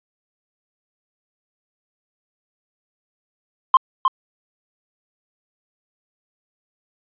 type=tone with echo; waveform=triangle; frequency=1053 Hz; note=C6; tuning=11 cents sharp; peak=-4 dBFS; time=3.74-3.77 s; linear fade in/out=2 ms; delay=310 ms; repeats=1; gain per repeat=-7 dB; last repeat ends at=4.08 s; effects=tanh soft clip ceiling -2 dBFS + resampled to 8000 Hz